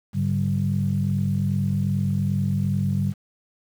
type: tone cluster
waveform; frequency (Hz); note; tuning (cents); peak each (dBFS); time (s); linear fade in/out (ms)
sine; 101.7 / 144.2 / 193.1; G#2 / D3 / G3; -36 / -31 / -26; -24; 0.13-3.14; 50
effects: tanh soft clip ceiling -11 dBFS + 8-bit